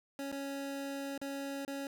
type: tone with dropouts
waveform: 25% pulse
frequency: 277.2 Hz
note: C#4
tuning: in tune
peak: -34 dBFS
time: 0.19-1.87 s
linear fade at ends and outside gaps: 1 ms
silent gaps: 0.317-0.324 / 1.178-1.215 / 1.65-1.678 s
effects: none